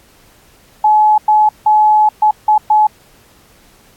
sine tone bursts at uneven times, 853 Hz, G#5, 46 cents sharp, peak -6 dBFS, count 6, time 0.84-1.18 / 1.28-1.49 / 1.66-2.09 / 2.22-2.31 / 2.48-2.58 / 2.7-2.87 s, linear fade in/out 5 ms, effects pink hiss -48 dBFS RMS until 3.96 s + AAC 64 kbps

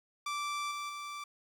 sawtooth tone with level steps, 1169 Hz, D6, 8 cents flat, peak -30 / -33 / -36 dBFS, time 0.26-1.24 s, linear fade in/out 5 ms, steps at 0.71 / 0.89 s, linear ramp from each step 5 ms, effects low-pass 8000 Hz 12 dB/octave + 10-bit

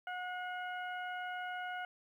harmonic tone with a mistuned harmonic, 727 Hz, F#5, 31 cents flat, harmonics 1 / 2 / 3 / 4, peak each -41 / -42 / -51 / -52 dBFS, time 0.07-1.85 s, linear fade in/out 2 ms, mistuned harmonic 3, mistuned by -33 cents, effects 12-bit

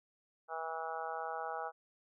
harmonic tone, 162.2 Hz, E3, 28 cents flat, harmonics 3 / 4 / 5 / 6 / 7 / 8 / 9, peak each -46 / -45 / -41 / -50 / -48 / -45 / -48 dBFS, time 0.48-1.72 s, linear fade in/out 50 ms, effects none

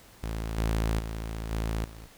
sawtooth tone with level steps, 55 Hz, A1, in tune, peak -27 / -21 / -29 / -24 / -39 dBFS, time 0.23-2.06 s, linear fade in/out 5 ms, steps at 0.58 / 0.99 / 1.51 / 1.84 s, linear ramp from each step 5 ms, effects pink hiss -54 dBFS RMS until 2.17 s

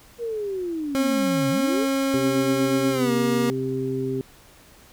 sine linear two-way sweep, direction down then up, 480 to 130 to 480 Hz, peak -25 dBFS, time 0.18-1.87 s, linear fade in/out 50 ms, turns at 1.49 s
30% pulse tone with pitch glide, 271.3 to 237.5 Hz, C#4 to A#3, -37 to +33 cents, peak -18 dBFS, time 0.95-3.5 s, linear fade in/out 0 ms, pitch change -230 cents, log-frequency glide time 2.91-3.11 s
harmonic tone, 131.5 Hz, C3, 9 cents sharp, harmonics 1 / 2 / 3, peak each -30 / -28 / -26 dBFS, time 2.14-4.21 s, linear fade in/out 0 ms
effects pink hiss -51 dBFS RMS until 4.92 s

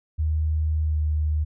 sine tone with pitch glide, 77.78 to 76.44 Hz, D#2 to D#2, 0 to -30 cents, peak -20 dBFS, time 0.18-1.45 s, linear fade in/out 20 ms, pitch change -30 cents, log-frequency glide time 0.83-0.98 s, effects none

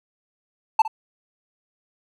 triangle tone with echo, 880 Hz, A5, in tune, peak -9 dBFS, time 0.79-0.82 s, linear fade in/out 5 ms, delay 59 ms, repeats 1, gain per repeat -15 dB, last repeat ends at 0.879 s, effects none

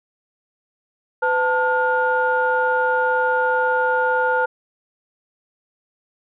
sine tone cluster, 504 / 889 / 1427 Hz, B4 / A5 / F6, +35 / +18 / +37 cents, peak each -20 dBFS, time 1.22-4.46 s, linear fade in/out 10 ms, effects tanh soft clip ceiling -7 dBFS

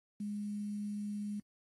sine tone with quantisation, 206.7 Hz, G#3, 8 cents flat, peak -36 dBFS, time 0.2-1.4 s, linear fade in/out 5 ms, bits 10, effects AAC 32 kbps

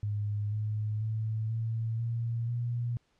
sine tone with pitch steps, 103.83 / 106.81 / 109.88 / 113.03 / 116.28 / 119.61 Hz, G#2 / G#2 / A2 / A2 / A#2 / A#2, 0 / +49 / -2 / +47 / -4 / +45 cents, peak -29 dBFS, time 0.03-2.97 s, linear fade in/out 0 ms, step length 490 ms, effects pink hiss -72 dBFS RMS until 3.19 s + low-pass 6000 Hz 12 dB/octave

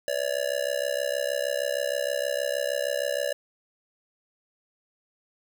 square tone with amplitude modulation, 572 Hz, D5, 46 cents flat, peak -22 dBFS, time 0.08-3.33 s, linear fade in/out 0 ms, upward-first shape sine, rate 66.4 Hz, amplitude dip 100%, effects none

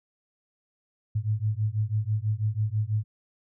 sine beating tone pair, 104.3 / 110.4 Hz, G#2 / A2, +8 / +6 cents, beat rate 6.1 Hz, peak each -27 dBFS, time 1.15-3.04 s, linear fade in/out 10 ms, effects none

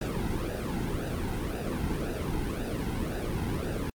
brown noise with flanger, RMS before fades -31 dBFS, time 0.01-3.9 s, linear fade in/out 5 ms, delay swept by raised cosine 0.91 to 1.75 ms, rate 1.9 Hz, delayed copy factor -0.7, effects Opus 48 kbps

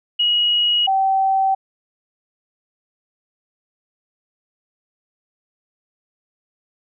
sine tone pair in turn, 2900 / 771.7 Hz, F#7 / G5, -35 / -27 cents, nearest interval octave + major seventh, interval 2292 cents, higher first, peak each -14 dBFS, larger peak neither, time 0.19-0.87 / 0.87-1.55 s, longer neither, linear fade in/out 10 ms, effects none

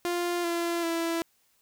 sawtooth tone with pitch steps, 349.2 / 341 / 333 Hz, F4 / F4 / E4, 0 / -41 / +18 cents, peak -23 dBFS, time 0.05-1.22 s, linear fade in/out 0 ms, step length 390 ms, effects white hiss -68 dBFS RMS until 1.61 s

